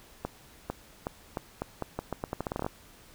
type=accelerating click train; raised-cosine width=1 ms; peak=-17 dBFS; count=18; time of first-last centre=0.25-2.664 s; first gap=450 ms; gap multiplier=0.82; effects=pink hiss -55 dBFS RMS until 3.14 s